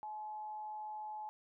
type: tone with amplitude modulation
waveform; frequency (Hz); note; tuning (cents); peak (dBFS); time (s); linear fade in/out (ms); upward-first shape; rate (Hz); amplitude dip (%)
sine; 853; G#5; +46; -40; 0.03-1.29; 0; sine; 195; 30
effects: none